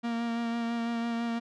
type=tone with vibrato; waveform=45% pulse; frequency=233.1 Hz; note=A#3; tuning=in tune; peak=-29 dBFS; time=0.03-1.4 s; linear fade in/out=20 ms; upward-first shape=sine; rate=6 Hz; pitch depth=17 cents each way; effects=low-pass 4000 Hz 12 dB/octave